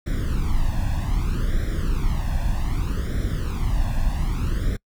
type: noise with flanger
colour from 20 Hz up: brown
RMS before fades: -22 dBFS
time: 0.06-4.77 s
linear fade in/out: 10 ms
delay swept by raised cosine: 0.54 to 1.17 ms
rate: 0.64 Hz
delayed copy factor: +0.9
effects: noise-tail reverb RT60 0.1 s tail -25 dB re dry